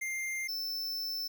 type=tone pair in turn; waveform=square; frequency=2104 / 5302 Hz; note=C7 / E8; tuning=+9 / +9 cents; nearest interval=octave + major third; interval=1600 cents; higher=second; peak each=-34 / -34 dBFS; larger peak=neither; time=0.01-0.48 / 0.48-1.28 s; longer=second; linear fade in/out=10 ms; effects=11-bit